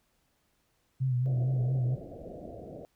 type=tone with vibrato; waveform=sine; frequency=127.5 Hz; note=C3; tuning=44 cents flat; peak=-25 dBFS; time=1-1.96 s; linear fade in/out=20 ms; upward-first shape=sine; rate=4.4 Hz; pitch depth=63 cents each way
type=low-pass noise; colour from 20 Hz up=white; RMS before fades=-44 dBFS; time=1.26-2.85 s; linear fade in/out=0 ms; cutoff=700 Hz; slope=96 dB/octave
effects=pink hiss -73 dBFS RMS until 2.95 s